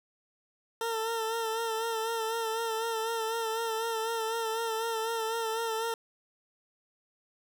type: tone with vibrato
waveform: 20% pulse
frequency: 451.4 Hz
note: A4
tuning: 44 cents sharp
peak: -25 dBFS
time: 0.81-5.94 s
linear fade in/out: 2 ms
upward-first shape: sine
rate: 4 Hz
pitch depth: 40 cents each way
effects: none